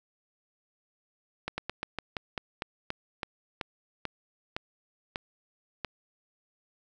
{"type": "slowing click train", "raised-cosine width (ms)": 0.3, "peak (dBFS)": -16, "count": 15, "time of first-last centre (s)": [1.48, 5.847], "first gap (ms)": 100, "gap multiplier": 1.16, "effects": []}